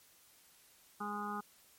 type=harmonic tone; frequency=206.7 Hz; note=G#3; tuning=8 cents flat; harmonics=1 / 2 / 4 / 5 / 6 / 7; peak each=-43 / -48 / -43 / -48 / -41 / -49 dBFS; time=1-1.41 s; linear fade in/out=10 ms; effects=white hiss -64 dBFS RMS until 1.78 s + MP3 64 kbps